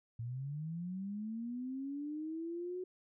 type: linear sweep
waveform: sine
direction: up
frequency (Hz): 112.7 to 370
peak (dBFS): -38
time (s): 0.19-2.84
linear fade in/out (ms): 5
effects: none